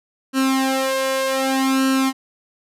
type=tone with flanger; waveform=sawtooth; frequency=265.8 Hz; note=C4; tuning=27 cents sharp; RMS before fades=-19 dBFS; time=0.33-2.13 s; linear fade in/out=50 ms; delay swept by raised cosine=0.7 to 2 ms; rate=0.65 Hz; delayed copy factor=+0.85; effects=resampled to 32000 Hz